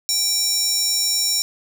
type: tone with high-pass filter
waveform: square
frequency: 784 Hz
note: G5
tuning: in tune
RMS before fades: -20 dBFS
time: 0.09-1.42 s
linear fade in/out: 0 ms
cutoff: 5900 Hz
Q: 4.2
effects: none